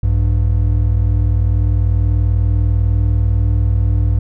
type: tone pair together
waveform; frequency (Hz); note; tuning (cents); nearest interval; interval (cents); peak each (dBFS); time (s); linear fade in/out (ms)
triangle; 59.27 / 99.5; A#1 / G2; +29 / +26; major sixth; 897; -12; 0.03-4.19; 5
effects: none